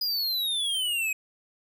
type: exponential sweep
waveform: square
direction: down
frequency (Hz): 4968 to 2509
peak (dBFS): -26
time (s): 0.01-1.13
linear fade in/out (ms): 5
effects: none